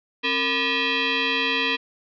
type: tone with frequency modulation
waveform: sine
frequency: 270 Hz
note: C#4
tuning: 45 cents flat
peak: -20 dBFS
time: 0.23-1.77 s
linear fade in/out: 20 ms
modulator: 730 Hz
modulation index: 4.7
effects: none